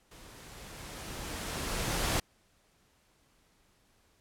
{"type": "noise with level ramp", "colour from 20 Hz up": "pink", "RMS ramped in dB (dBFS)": [-53, -29], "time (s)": [0.11, 2.2], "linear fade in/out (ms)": 5, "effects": ["pink hiss -68 dBFS RMS until 4.2 s", "low-pass 12000 Hz 12 dB/octave"]}